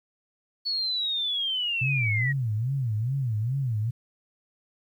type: linear sweep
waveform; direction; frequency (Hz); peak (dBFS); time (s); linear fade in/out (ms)
sine; down; 4435 to 1864.7; -25; 0.65-2.33; 20
type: tone with vibrato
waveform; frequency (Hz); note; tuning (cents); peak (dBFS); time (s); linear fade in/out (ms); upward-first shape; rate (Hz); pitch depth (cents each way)
sine; 121.3; B2; -31; -24; 1.81-3.91; 10; sine; 2.4; 240
effects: 10-bit